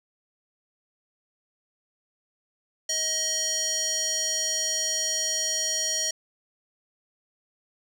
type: tone with band-pass filter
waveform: square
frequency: 630 Hz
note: D#5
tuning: 21 cents sharp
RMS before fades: -27 dBFS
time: 2.89-6.11 s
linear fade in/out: 5 ms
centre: 5800 Hz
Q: 3.5
effects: none